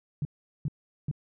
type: tone bursts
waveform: sine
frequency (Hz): 145.1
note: D3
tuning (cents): -21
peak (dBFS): -26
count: 3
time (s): 0.22-1.113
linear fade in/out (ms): 2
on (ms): 31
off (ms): 400
effects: none